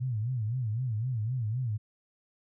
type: tone with vibrato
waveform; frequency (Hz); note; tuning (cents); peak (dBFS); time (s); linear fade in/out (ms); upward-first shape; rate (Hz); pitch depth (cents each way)
sine; 117.3; A#2; +11; -28; 0-1.78; 20; sine; 3.9; 190
effects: none